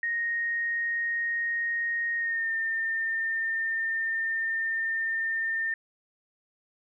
sine tone with pitch glide, 1864.7 to 1808.5 Hz, A#6 to A6, 0 to +47 cents, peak -26 dBFS, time 0.03-5.74 s, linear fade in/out 2 ms, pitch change -53 cents, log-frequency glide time 2.17-2.53 s, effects none

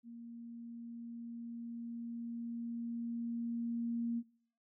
sine tone with level ramp, 234 Hz, A#3, 7 cents sharp, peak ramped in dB -47 to -33 dBFS, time 0.03-4.23 s, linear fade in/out 50 ms, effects noise-tail reverb RT60 0.6 s tail -22 dB re dry

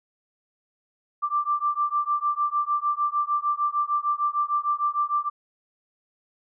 sine beating tone pair, 1174.7 / 1181.3 Hz, D6 / D6, 0 / +10 cents, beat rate 6.6 Hz, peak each -25 dBFS, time 1.22-5.3 s, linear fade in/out 20 ms, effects none

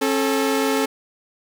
sawtooth tone pair together, 270.9 / 436.2 Hz, C#4 / A4, -40 / -15 cents, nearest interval minor sixth, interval 825 cents, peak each -17 dBFS, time 0.01-0.86 s, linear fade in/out 10 ms, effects none

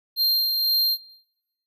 square tone with tremolo, 4186 Hz, C8, in tune, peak -18 dBFS, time 0.16-0.98 s, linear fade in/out 50 ms, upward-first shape sine, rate 2 Hz, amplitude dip 35%, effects noise-tail reverb RT60 1.0 s tail -22 dB re dry

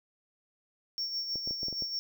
triangle tone with tremolo, 5480 Hz, F8, 34 cents flat, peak -29 dBFS, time 0.98-1.99 s, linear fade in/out 0 ms, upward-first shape sine, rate 6.3 Hz, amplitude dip 50%
clicks, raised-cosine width 2 ms, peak -30 dBFS, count 7, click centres 1.357 / 1.475 / 1.509 / 1.631 / 1.684 / 1.727 / 1.823 s
effects none

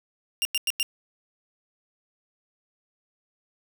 sawtooth tone bursts, 2794 Hz, F7, in tune, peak -19 dBFS, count 4, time 0.42-0.829 s, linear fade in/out 0 ms, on 31 ms, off 95 ms, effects none

